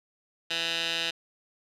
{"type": "tone with band-pass filter", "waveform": "15% pulse", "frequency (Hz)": 166.5, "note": "E3", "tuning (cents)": 18, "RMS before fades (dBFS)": -30, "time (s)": [0.5, 1.11], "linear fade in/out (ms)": 10, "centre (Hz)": 3300, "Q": 3.1, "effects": []}